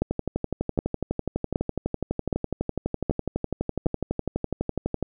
two click trains, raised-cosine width 2 ms, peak -9 / -12 dBFS, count 6 / 60, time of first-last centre 0.02-3.866 / 0.11-5.027 s, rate 1.3 / 12 Hz, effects none

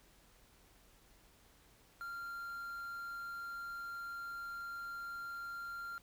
triangle tone with quantisation, 1387 Hz, F6, 12 cents flat, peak -40 dBFS, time 2.01-5.98 s, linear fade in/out 0 ms, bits 10, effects added 44 Hz sine -70 dBFS peak until 6.02 s + pink hiss -66 dBFS RMS until 6.02 s

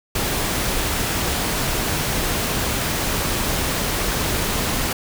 pink noise, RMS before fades -22 dBFS, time 0.15-4.93 s, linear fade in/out 5 ms, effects none

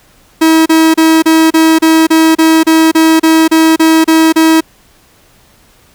45% pulse tone bursts, 321.3 Hz, E4, 44 cents flat, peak -4 dBFS, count 15, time 0.41-4.608 s, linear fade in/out 10 ms, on 250 ms, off 32 ms, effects pink hiss -46 dBFS RMS until 5.94 s

